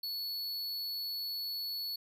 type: tone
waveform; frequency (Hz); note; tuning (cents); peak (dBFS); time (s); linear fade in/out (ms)
square; 4412; C#8; -9; -36; 0.03-1.96; 5
effects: none